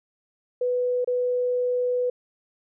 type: tone with dropouts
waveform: sine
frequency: 495.2 Hz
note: B4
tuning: 5 cents sharp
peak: -21 dBFS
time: 0.61-2.1 s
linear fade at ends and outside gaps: 5 ms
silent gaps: 1.046-1.074 s
effects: none